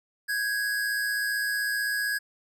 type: tone pair together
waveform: square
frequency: 1545.5 / 1661.2 Hz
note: G6 / G#6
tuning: -25 / 0 cents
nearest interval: minor second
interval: 125 cents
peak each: -36 / -27 dBFS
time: 0.28-2.19 s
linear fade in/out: 20 ms
effects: none